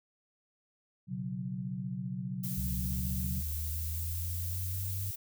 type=chord; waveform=sine; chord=B suspended second; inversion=none; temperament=equal; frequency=123.47 / 138.59 / 185 Hz; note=B2 / C#3 / F#3; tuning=0 / 0 / 0 cents; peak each=-40 / -40 / -37 dBFS; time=1.07-3.43 s; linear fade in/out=50 ms
type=noise; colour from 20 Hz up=violet; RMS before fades=-40 dBFS; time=2.43-5.16 s; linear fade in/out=10 ms
type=exponential sweep; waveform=sine; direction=up; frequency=65.41 to 98 Hz; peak=-34 dBFS; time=2.57-5.11 s; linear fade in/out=5 ms
effects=none